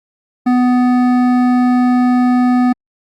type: tone with hard clipping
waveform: sine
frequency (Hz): 248.7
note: B3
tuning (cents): +12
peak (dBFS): -11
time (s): 0.46-2.73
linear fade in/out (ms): 10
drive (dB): 12
effects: Opus 48 kbps